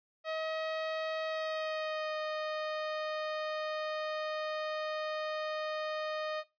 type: tone with pitch glide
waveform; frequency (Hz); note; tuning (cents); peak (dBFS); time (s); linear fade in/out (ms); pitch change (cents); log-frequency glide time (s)
sawtooth; 635 to 617.6; D#5 to D#5; +35 to -13; -30; 0.24-6.44; 50; -48; 1.26-2.16
effects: noise-tail reverb RT60 0.2 s tail -17 dB re dry + resampled to 11025 Hz